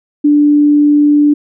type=tone; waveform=sine; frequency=293.7 Hz; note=D4; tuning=in tune; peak=-5 dBFS; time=0.24-1.34 s; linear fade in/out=10 ms; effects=none